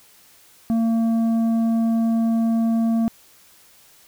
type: tone with tanh clipping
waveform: triangle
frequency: 227.5 Hz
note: A#3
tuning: 42 cents flat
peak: -18 dBFS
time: 0.7-3.08 s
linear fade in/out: 0 ms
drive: 11 dB
effects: white hiss -52 dBFS RMS until 4.07 s